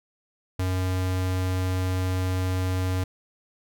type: tone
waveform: square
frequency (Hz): 92.5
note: F#2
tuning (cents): 0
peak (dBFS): -24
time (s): 0.59-3.04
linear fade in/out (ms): 5
effects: none